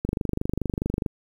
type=click train; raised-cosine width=3 ms; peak=-12 dBFS; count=26; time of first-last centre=0.05-1.062 s; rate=24.7 Hz; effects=8-bit